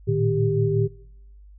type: tone cluster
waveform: sine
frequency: 111.3 / 116.8 / 152.7 / 395.2 Hz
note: A2 / A#2 / D#3 / G4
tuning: +20 / +4 / -32 / +14 cents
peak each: -23 / -28 / -24 / -23 dBFS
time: 0.07-0.88 s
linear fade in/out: 20 ms
effects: noise-tail reverb RT60 0.8 s tail -23 dB re dry + added 50 Hz sine -44 dBFS peak until 1.58 s